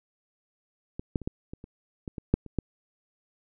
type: clicks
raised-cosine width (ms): 3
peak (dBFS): -21 / -13 / -27 / -16 / -25 / -30 / -22 / -22 / -7 / -29 / -13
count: 11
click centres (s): 0.995 / 1.158 / 1.217 / 1.275 / 1.535 / 1.641 / 2.078 / 2.182 / 2.34 / 2.463 / 2.587
effects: none